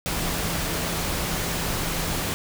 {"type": "tone in noise", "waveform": "sine", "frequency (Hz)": 167.3, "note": "E3", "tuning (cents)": 26, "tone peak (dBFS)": -34, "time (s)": [0.06, 2.34], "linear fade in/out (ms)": 0, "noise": "pink", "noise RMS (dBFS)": -27, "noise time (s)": [0.06, 2.34], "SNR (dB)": -10, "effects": []}